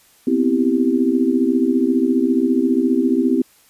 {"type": "chord", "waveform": "sine", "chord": "C major seventh", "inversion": "third", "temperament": "equal", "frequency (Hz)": [246.9, 261.6, 329.6, 392], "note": ["B3", "C4", "E4", "G4"], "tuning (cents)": [0, 0, 0, 0], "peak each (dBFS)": [-20, -17, -20, -22], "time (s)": [0.27, 3.42], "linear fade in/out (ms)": 5, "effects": ["white hiss -53 dBFS RMS until 3.69 s", "resampled to 32000 Hz"]}